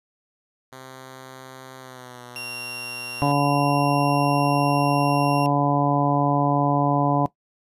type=tone with pitch glide; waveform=5% pulse; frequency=130.81 to 122.76 Hz; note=C3 to B2; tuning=0 to -10 cents; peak=-28 dBFS; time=0.72-3.32 s; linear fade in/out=5 ms; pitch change=-110 cents; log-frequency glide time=1.79-2.24 s
type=tone; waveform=35% pulse; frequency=2755 Hz; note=F7; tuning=24 cents flat; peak=-29 dBFS; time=2.36-5.46 s; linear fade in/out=0 ms
type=harmonic tone; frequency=143 Hz; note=D3; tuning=46 cents flat; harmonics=1 / 2 / 3 / 4 / 5 / 6 / 7; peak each=-22 / -22 / -32 / -27 / -25 / -29 / -27 dBFS; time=3.22-7.26 s; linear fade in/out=0 ms
effects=noise-tail reverb RT60 0.1 s tail -17 dB re dry + resampled to 32000 Hz